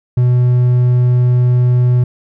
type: tone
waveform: triangle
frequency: 123.8 Hz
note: B2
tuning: 5 cents sharp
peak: -6 dBFS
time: 0.17-2.04 s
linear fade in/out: 5 ms
effects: none